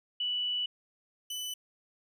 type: tone pair in turn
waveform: sine / sawtooth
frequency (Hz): 2960 / 2993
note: F#7 / F#7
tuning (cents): 0 / +19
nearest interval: unison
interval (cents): 19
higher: second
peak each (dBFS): -29 / -32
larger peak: first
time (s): 0.2-0.66 / 1.3-1.54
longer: first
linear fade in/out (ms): 5
effects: none